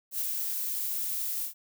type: noise with ADSR envelope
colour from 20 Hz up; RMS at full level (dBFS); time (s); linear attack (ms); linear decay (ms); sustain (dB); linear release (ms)
violet; -30; 0.11-1.54; 84; 52; -2; 110
effects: none